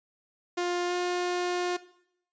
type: tone with pitch glide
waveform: sawtooth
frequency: 352.9 to 356.2 Hz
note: F4 to F4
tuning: +18 to +34 cents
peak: -23 dBFS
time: 0.57-1.77 s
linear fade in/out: 10 ms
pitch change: +16 cents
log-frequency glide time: 0.87-0.93 s
effects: noise-tail reverb RT60 0.7 s tail -17 dB re dry + resampled to 16000 Hz